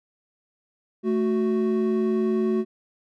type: tone pair together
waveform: triangle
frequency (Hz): 220 / 370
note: A3 / F#4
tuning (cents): 0 / 0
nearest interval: major sixth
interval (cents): 900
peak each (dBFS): -21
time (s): 1.03-2.65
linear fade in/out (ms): 50
effects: none